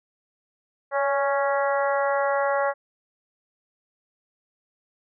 harmonic tone with a mistuned harmonic, 277.2 Hz, C#4, in tune, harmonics 2 / 3 / 4 / 5 / 6 / 7, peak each -23 / -27 / -29 / -31 / -33 / -34 dBFS, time 0.91-2.74 s, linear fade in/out 50 ms, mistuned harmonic 2, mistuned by +24 cents, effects none

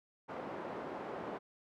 pink band-pass noise, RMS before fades -43 dBFS, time 0.28-1.39 s, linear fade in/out 20 ms, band 310 to 1000 Hz, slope 12 dB/octave, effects none

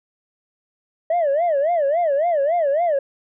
sine tone with vibrato, 622.3 Hz, D#5, in tune, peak -14 dBFS, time 1.1-2.99 s, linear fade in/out 5 ms, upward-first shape sine, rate 3.6 Hz, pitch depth 220 cents each way, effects tanh soft clip ceiling -14 dBFS

